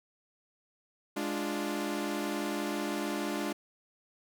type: chord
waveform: sawtooth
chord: D diminished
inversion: second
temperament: equal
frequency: 207.7 / 293.7 / 349.2 Hz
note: Ab3 / D4 / F4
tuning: 0 / 0 / 0 cents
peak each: -33 / -31 / -33 dBFS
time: 1.16-3.53 s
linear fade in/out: 10 ms
effects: none